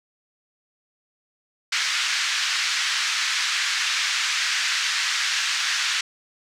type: band-pass noise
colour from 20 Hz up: pink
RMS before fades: -24 dBFS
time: 1.72-6.01 s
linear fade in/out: 5 ms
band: 1500 to 6400 Hz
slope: 24 dB/octave
effects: none